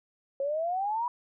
sine exponential sweep, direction up, 540 to 987.8 Hz, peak -27 dBFS, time 0.4-1.08 s, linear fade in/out 2 ms, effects none

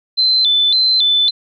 sine tone with vibrato, 3786 Hz, A#7, 26 cents sharp, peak -10 dBFS, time 0.17-1.31 s, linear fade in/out 20 ms, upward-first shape square, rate 1.8 Hz, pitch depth 130 cents each way, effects none

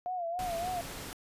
sine tone with vibrato, 703 Hz, F5, 11 cents sharp, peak -32 dBFS, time 0.06-0.81 s, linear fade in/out 0 ms, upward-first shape sine, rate 3.5 Hz, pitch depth 90 cents each way
pink noise, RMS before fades -42 dBFS, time 0.39-1.13 s, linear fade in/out 0 ms
effects resampled to 32000 Hz

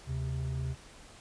triangle tone pair together, 75.76 / 131.6 Hz, D#2 / C3, -46 / +10 cents, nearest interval minor seventh, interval 956 cents, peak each -34 / -31 dBFS, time 0.06-0.76 s, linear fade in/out 50 ms, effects pink hiss -53 dBFS RMS until 1.2 s + resampled to 22050 Hz

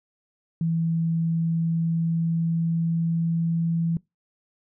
sine tone with pitch glide, 164.81 to 166.44 Hz, E3 to E3, 0 to +17 cents, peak -21 dBFS, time 0.61-3.97 s, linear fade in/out 2 ms, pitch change +17 cents, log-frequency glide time 1.15-3.75 s, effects noise-tail reverb RT60 0.2 s tail -23 dB re dry

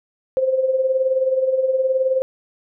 sine tone with tremolo, 523.3 Hz, C5, in tune, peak -13 dBFS, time 0.37-2.22 s, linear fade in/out 0 ms, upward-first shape sine, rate 19 Hz, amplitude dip 60%, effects none

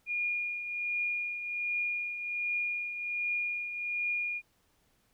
sine tone with tremolo, 2428 Hz, D#7, 43 cents flat, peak -28 dBFS, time 0.06-4.42 s, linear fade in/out 50 ms, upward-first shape triangle, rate 1.3 Hz, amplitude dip 60%, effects pink hiss -71 dBFS RMS until 5.13 s

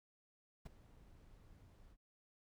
brown noise with ADSR envelope, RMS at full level -44 dBFS, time 0.65-1.97 s, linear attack 12 ms, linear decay 14 ms, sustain -18 dB, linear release 60 ms, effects none

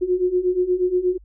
sine beating tone pair, 357.6 / 366 Hz, F4 / F#4, +41 / -19 cents, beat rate 8.4 Hz, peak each -22 / -19 dBFS, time 0.01-1.18 s, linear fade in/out 20 ms, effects added 50 Hz sine -45 dBFS peak until 1.24 s

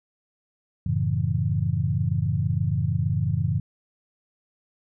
sine chord, F# minor seventh, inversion none, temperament equal with one note detuned, 91.86 / 110 / 138.59 / 164.81 Hz, F#2 / A2 / C#3 / E3, -12 / 0 / 0 / 0 cents, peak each -27 / -26 / -26 / -28 dBFS, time 0.86-3.6 s, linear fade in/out 5 ms, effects none

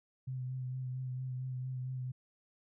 sine tone with vibrato, 128.4 Hz, C3, 32 cents flat, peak -36 dBFS, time 0.27-2.12 s, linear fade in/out 10 ms, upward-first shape sine, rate 4.4 Hz, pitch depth 24 cents each way, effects none

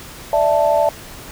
sine chord, D suspended second, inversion none, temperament equal, 587.3 / 659.3 / 880 Hz, D5 / E5 / A5, 0 / 0 / 0 cents, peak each -16 / -16 / -18 dBFS, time 0.33-0.89 s, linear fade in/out 2 ms, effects pink hiss -36 dBFS RMS until 1.31 s

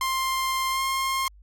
sawtooth tone with pitch glide, 1053 to 1065.9 Hz, C6 to C6, +11 to +32 cents, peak -20 dBFS, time 0.01-1.28 s, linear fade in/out 2 ms, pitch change +21 cents, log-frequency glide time 0.71-0.81 s, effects added 50 Hz sine -48 dBFS peak until 1.42 s + AAC 64 kbps

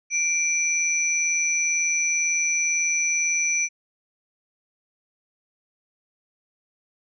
sine tone pair together, 2349 / 5929 Hz, D7 / F#8, 0 / +3 cents, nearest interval octave + major third, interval 1603 cents, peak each -23 / -23 dBFS, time 0.1-3.69 s, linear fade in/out 50 ms, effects none

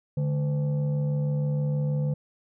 sine tone with frequency modulation, 146.83 Hz, D3, in tune, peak -22 dBFS, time 0.17-2.14 s, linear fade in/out 5 ms, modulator 360 Hz, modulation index 0.45, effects tanh soft clip ceiling -19 dBFS

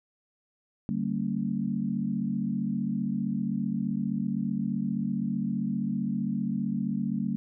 sine tone cluster, 144.6 / 192.6 / 227.9 / 276.2 Hz, D3 / G3 / A#3 / C#4, -27 / -30 / -39 / -6 cents, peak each -36 / -30 / -30 / -37 dBFS, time 0.89-7.36 s, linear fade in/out 0 ms, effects none

